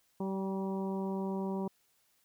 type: harmonic tone with a mistuned harmonic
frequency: 192.4 Hz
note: G3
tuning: 32 cents flat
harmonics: 1 / 2 / 3 / 4 / 5 / 6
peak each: -34 / -38 / -45 / -47 / -44 / -57 dBFS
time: 0.2-1.68 s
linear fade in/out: 5 ms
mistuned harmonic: 4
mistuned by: +19 cents
effects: white hiss -72 dBFS RMS until 2.24 s